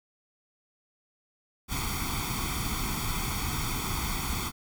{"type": "noise with comb filter", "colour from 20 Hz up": "pink", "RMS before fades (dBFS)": -31, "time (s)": [1.68, 4.52], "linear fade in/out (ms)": 50, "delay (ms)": 0.88, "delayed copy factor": 0.85, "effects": []}